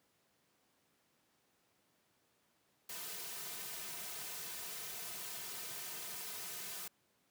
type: noise with comb filter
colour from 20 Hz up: white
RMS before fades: -45 dBFS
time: 2.89-6.88 s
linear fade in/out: 5 ms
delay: 3.6 ms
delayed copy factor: -0.7
effects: pink hiss -75 dBFS RMS until 7.3 s + high-pass 150 Hz 12 dB/octave